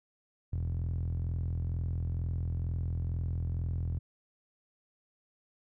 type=tone with band-pass filter; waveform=sawtooth; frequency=42.16 Hz; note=E1; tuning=40 cents sharp; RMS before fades=-33 dBFS; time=0.52-3.99 s; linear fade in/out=10 ms; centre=100 Hz; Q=4.7; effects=none